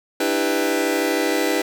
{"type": "chord", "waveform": "sawtooth", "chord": "E minor seventh", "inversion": "third", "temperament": "just", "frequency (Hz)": [296.7, 329.6, 395.6, 494.4], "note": ["D4", "E4", "G4", "B4"], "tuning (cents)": [18, 0, 16, 2], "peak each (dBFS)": -20, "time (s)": [0.2, 1.62], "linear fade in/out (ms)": 5, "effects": []}